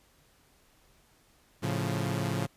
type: chord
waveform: sawtooth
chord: A augmented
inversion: none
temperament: equal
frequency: 110 / 138.59 / 174.61 Hz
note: A2 / C#3 / E#3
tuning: 0 / 0 / 0 cents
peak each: -29 / -29 / -30 dBFS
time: 1.62-2.47 s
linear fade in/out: 20 ms
effects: pink hiss -64 dBFS RMS until 2.56 s + resampled to 32000 Hz